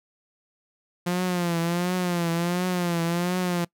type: tone with vibrato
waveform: sawtooth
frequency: 174.8 Hz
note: F3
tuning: 2 cents sharp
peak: -19 dBFS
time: 1.06-3.65 s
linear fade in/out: 10 ms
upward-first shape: triangle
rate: 1.4 Hz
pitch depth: 88 cents each way
effects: noise-tail reverb RT60 0.1 s tail -23 dB re dry